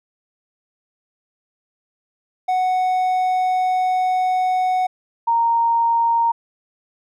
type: tone pair in turn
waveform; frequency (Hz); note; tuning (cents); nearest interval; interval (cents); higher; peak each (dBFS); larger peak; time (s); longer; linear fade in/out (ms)
triangle / sine; 740 / 927.8; F#5 / A#5; 0 / -8; major third; 392; second; -14; neither; 2.48-4.87 / 5.27-6.32; first; 10
effects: none